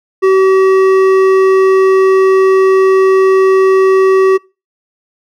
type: tone with hard clipping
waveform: sine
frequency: 381.3 Hz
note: G4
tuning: 48 cents flat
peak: -7 dBFS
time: 0.22-4.38 s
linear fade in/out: 20 ms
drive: 10 dB
effects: noise-tail reverb RT60 0.3 s tail -26 dB re dry